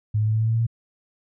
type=tone with pitch steps; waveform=sine; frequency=106.4 / 107.64 / 108.89 / 110.15 / 111.43 / 112.73 / 114.04 / 115.36 Hz; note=G#2 / A2 / A2 / A2 / A2 / A2 / A#2 / A#2; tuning=+42 / -38 / -18 / +2 / +22 / +42 / -38 / -18 cents; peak=-18 dBFS; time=0.14-0.668 s; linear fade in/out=10 ms; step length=66 ms; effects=none